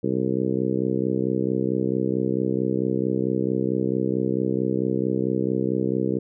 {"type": "harmonic tone", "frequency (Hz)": 64.5, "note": "C2", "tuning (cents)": -24, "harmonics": [2, 3, 4, 5, 6, 7, 8], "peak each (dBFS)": [-30, -27, -29, -27, -28, -28, -37], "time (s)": [0.03, 6.19], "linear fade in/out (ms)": 10, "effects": []}